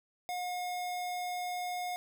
square tone, 719 Hz, F#5, 50 cents flat, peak -35 dBFS, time 0.29-1.96 s, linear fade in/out 0 ms, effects none

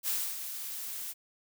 blue noise with ADSR envelope, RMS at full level -30 dBFS, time 0.03-1.14 s, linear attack 51 ms, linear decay 270 ms, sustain -9 dB, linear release 34 ms, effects none

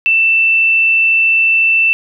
sine tone, 2666 Hz, E7, 19 cents sharp, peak -8 dBFS, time 0.06-1.93 s, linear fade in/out 0 ms, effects none

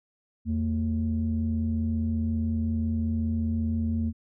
sine tone pair together, 83.9 / 226.2 Hz, E2 / A3, +31 / +48 cents, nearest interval octave + perfect fourth, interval 1717 cents, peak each -26 dBFS, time 0.45-4.13 s, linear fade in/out 50 ms, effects tanh soft clip ceiling -18 dBFS

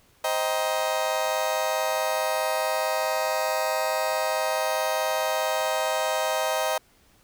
35% pulse chord, C minor seventh, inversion none, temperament just, 523.3 / 627.9 / 784.9 / 941.9 Hz, C5 / Eb5 / G5 / Bb5, 0 / +16 / +2 / +18 cents, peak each -29 / -25 / -29 / -29 dBFS, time 0.24-6.78 s, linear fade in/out 5 ms, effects pink hiss -60 dBFS RMS until 7.23 s

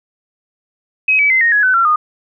sine tone with pitch steps, 2541 / 2290 / 2064 / 1860.1 / 1676.4 / 1510.9 / 1361.7 / 1227.2 Hz, D#7 / D7 / C7 / A#6 / G#6 / F#6 / F6 / D#6, +36 / -44 / -24 / -4 / +16 / +36 / -44 / -24 cents, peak -9 dBFS, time 1.08-1.96 s, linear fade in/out 5 ms, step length 110 ms, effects none

